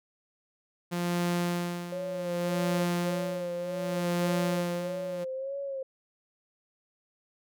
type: tone with tremolo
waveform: sawtooth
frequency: 174.61 Hz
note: F3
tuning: in tune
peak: -22 dBFS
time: 0.91-5.25 s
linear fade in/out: 20 ms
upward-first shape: sine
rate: 0.66 Hz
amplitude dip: 80%
type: tone with vibrato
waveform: sine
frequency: 540 Hz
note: C#5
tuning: 45 cents flat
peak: -32 dBFS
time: 1.92-5.83 s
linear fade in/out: 5 ms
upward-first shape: sine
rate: 1.7 Hz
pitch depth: 60 cents each way
effects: none